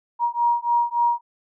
sine beating tone pair, 947 / 950.5 Hz, A#5 / A#5, +27 / +33 cents, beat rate 3.5 Hz, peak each -21 dBFS, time 0.19-1.21 s, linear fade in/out 50 ms, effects none

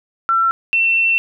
sine tone pair in turn, 1348 / 2696 Hz, E6 / E7, +38 / +38 cents, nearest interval octave, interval 1200 cents, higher second, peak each -12 / -12 dBFS, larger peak neither, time 0.29-0.51 / 0.73-1.18 s, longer second, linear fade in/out 0 ms, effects none

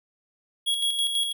square tone with tremolo, 3322 Hz, G#7, in tune, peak -22 dBFS, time 0.66-1.33 s, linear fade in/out 20 ms, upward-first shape square, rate 6.1 Hz, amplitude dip 45%, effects none

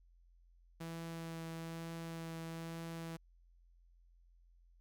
sawtooth tone with vibrato, 164.81 Hz, E3, in tune, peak -39 dBFS, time 0.8-3.17 s, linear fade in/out 10 ms, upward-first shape triangle, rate 1.1 Hz, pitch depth 12 cents each way, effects added 43 Hz sine -63 dBFS peak until 4.8 s

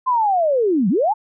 sine linear two-way sweep, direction down then up, 1046.5 to 171.2 to 907 Hz, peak -14 dBFS, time 0.06-1.14 s, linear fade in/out 20 ms, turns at 0.89 s, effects none

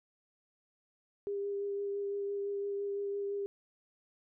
sine tone with vibrato, 401.8 Hz, G4, 43 cents sharp, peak -33 dBFS, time 1.27-3.46 s, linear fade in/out 0 ms, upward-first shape sine, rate 5.9 Hz, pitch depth 12 cents each way, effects none

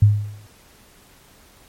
sine tone with exponential decay, 103.83 Hz, G#2, in tune, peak -6 dBFS, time 0.02-0.47 s, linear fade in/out 5 ms, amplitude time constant 97 ms, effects pink hiss -51 dBFS RMS until 1.68 s + MP3 64 kbps

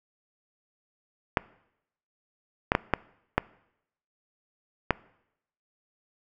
clicks, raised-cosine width 0.5 ms, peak -5 dBFS, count 6, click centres 1.372 / 2.719 / 2.751 / 2.937 / 3.38 / 4.907 s, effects noise-tail reverb RT60 0.8 s tail -22 dB re dry

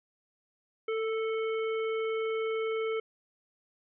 harmonic tone with a mistuned harmonic, 440.2 Hz, A4, 1 cent sharp, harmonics 1 / 3 / 5 / 7, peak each -29 / -40 / -41 / -48 dBFS, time 0.88-3 s, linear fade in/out 5 ms, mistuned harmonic 1, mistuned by +17 cents, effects none

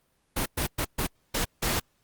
pink noise bursts at uneven times, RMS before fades -27 dBFS, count 6, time 0.36-0.46 / 0.57-0.67 / 0.78-0.85 / 0.98-1.07 / 1.34-1.45 / 1.62-1.8 s, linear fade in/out 10 ms, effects pink hiss -70 dBFS RMS until 2.03 s + Opus 32 kbps

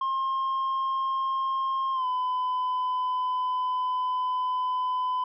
sine tone with pitch glide, 1066 to 1007.3 Hz, C6 to B5, +32 to +34 cents, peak -22 dBFS, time 0.01-5.24 s, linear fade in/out 5 ms, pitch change -98 cents, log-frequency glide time 1.93-2.06 s, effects tanh soft clip ceiling -24 dBFS

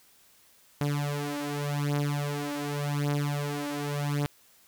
sawtooth beating tone pair, 144.5 / 145.37 Hz, D3 / D3, -28 / -17 cents, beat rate 0.87 Hz, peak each -27 dBFS, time 0.81-4.26 s, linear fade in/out 0 ms, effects white hiss -60 dBFS RMS until 4.67 s

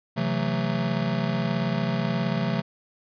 square chord, F# half-diminished seventh, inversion second, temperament just, 133.2 / 166.5 / 185 / 222 Hz, C3 / E3 / F#3 / A3, +31 / +18 / 0 / +16 cents, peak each -30 dBFS, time 0.16-2.62 s, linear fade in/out 20 ms, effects resampled to 11025 Hz

